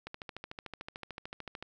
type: click train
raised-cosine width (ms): 0.3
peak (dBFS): -25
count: 22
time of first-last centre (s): 0.07-1.626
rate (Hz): 13.5
effects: none